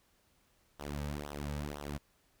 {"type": "tone with flanger", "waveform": "sawtooth", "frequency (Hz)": 72.9, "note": "D2", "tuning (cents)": -12, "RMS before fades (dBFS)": -40, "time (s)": [0.79, 1.98], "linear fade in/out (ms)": 10, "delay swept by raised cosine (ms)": [0.42, 2.92], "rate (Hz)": 2, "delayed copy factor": -0.85, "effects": ["pink hiss -71 dBFS RMS until 2.4 s"]}